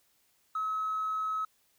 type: tone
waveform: triangle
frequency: 1285 Hz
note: E6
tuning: 45 cents flat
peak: -26 dBFS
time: 0.55-1.45 s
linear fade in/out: 5 ms
effects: tanh soft clip ceiling -27 dBFS + white hiss -70 dBFS RMS until 1.78 s